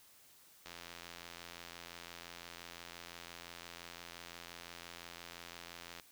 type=click train; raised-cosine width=0.2 ms; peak=-30 dBFS; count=459; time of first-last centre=0.66-5.998 s; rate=85.8 Hz; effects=white hiss -63 dBFS RMS until 6.11 s